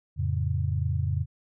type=chord; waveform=sine; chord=F augmented; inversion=none; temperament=equal; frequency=87.31 / 110 / 138.59 Hz; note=F2 / A2 / C#3; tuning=0 / 0 / 0 cents; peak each=-27 / -30 / -29 dBFS; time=0.16-1.26 s; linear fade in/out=50 ms; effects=none